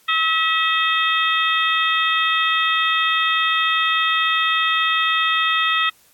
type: harmonic tone with a mistuned harmonic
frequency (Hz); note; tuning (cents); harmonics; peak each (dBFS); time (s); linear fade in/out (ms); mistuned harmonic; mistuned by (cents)
645; E5; -38; 2 / 3 / 4 / 5 / 6; -20 / -22 / -23 / -24 / -25; 0.08-5.9; 10; 6; -110
effects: white hiss -55 dBFS RMS until 6.13 s + AAC 64 kbps